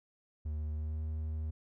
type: tone with pitch glide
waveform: triangle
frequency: 76.2 to 78.03 Hz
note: D#2 to D#2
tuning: -36 to +6 cents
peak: -32 dBFS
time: 0.45-1.51 s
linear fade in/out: 10 ms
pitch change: +42 cents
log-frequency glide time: 0.69-1.02 s
effects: none